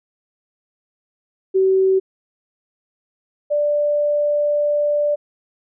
sine tone pair in turn, 380.9 / 588.4 Hz, G4 / D5, -50 / +3 cents, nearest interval minor sixth, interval 753 cents, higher second, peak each -12 / -15 dBFS, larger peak first, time 1.54-2 / 3.5-5.16 s, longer second, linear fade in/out 20 ms, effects none

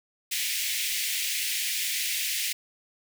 pink high-pass noise, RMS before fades -29 dBFS, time 0.31-2.53 s, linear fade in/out 10 ms, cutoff 2000 Hz, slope 48 dB/octave, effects none

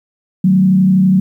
sine tone with frequency modulation, 187.7 Hz, F#3, 25 cents sharp, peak -7 dBFS, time 0.44-1.2 s, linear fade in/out 5 ms, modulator 32.1 Hz, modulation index 0.55, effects 8-bit

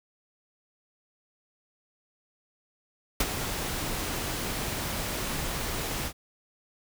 pink noise with ADSR envelope, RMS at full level -23 dBFS, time 3.2-6.13 s, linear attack 4 ms, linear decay 38 ms, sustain -9 dB, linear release 70 ms, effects none

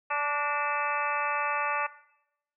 harmonic tone with a mistuned harmonic, 291 Hz, D4, 16 cents flat, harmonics 2 / 3 / 4 / 5 / 6 / 7 / 8 / 9, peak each -37 / -32 / -31 / -35 / -38 / -40 / -40 / -35 dBFS, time 0.1-1.87 s, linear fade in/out 10 ms, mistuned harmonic 6, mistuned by +48 cents, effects noise-tail reverb RT60 0.8 s tail -17 dB re dry

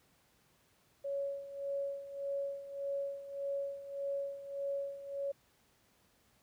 sine tone with tremolo, 558 Hz, C#5, 11 cents sharp, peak -33 dBFS, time 1.04-5.32 s, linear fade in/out 10 ms, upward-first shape sine, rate 1.7 Hz, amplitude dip 75%, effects pink hiss -70 dBFS RMS until 6.42 s + high-pass 60 Hz 12 dB/octave

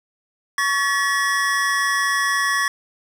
square tone cluster, 1119 / 1728 / 1922 Hz, C#6 / A6 / B6, +16 / -32 / -48 cents, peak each -23 dBFS, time 0.58-2.68 s, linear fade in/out 2 ms, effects low-pass 10000 Hz 12 dB/octave + 7-bit

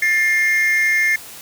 triangle tone pair together, 1768 / 2121 Hz, A6 / C7, +8 / +23 cents, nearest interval minor third, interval 315 cents, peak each -16 / -13 dBFS, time 0.02-1.16 s, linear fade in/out 5 ms, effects tanh soft clip ceiling -6 dBFS + white hiss -37 dBFS RMS until 1.41 s

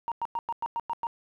sine tone bursts, 932.3 Hz, A#5, in tune, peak -26 dBFS, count 8, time 0.08-1.069 s, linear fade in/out 0 ms, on 37 ms, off 99 ms, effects tanh soft clip ceiling -23 dBFS + 11-bit

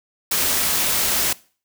white noise, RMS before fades -20 dBFS, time 0.31-1.33 s, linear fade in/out 5 ms, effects noise-tail reverb RT60 0.4 s tail -21 dB re dry

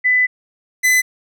sine / 45% pulse tone pair in turn, 2000 / 2014 Hz, B6 / B6, +21 / +33 cents, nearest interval unison, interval 12 cents, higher second, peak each -11 dBFS, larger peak neither, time 0.04-0.27 / 0.83-1.02 s, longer first, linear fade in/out 20 ms, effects none

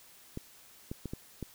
clicks, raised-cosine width 3 ms, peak -24 dBFS, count 5, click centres 0.374 / 0.915 / 1.057 / 1.135 / 1.427 s, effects white hiss -57 dBFS RMS until 1.54 s

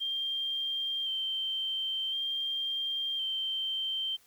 sine tone with vibrato, 3156 Hz, G7, 11 cents sharp, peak -30 dBFS, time 0-4.17 s, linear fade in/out 20 ms, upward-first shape square, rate 0.47 Hz, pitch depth 16 cents each way, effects white hiss -63 dBFS RMS until 4.26 s

